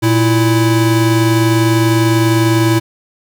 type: tone pair together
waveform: square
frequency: 116.3 / 328.9 Hz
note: A#2 / E4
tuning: -4 / -4 cents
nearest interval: octave + tritone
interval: 1800 cents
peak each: -13 dBFS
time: 0.02-2.8 s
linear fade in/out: 20 ms
effects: none